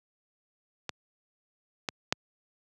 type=clicks; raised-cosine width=0.2 ms; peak=-15 / -12 / -6 dBFS; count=3; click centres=0.893 / 1.888 / 2.125 s; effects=high-pass 100 Hz 12 dB/octave